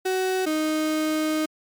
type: tone pair in turn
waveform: 35% pulse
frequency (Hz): 374.4 / 310.7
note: F#4 / D#4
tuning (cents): +20 / -2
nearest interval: minor third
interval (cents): 322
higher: first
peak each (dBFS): -20 / -20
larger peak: neither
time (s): 0.05-0.46 / 0.46-1.46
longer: second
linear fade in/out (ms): 10
effects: MP3 96 kbps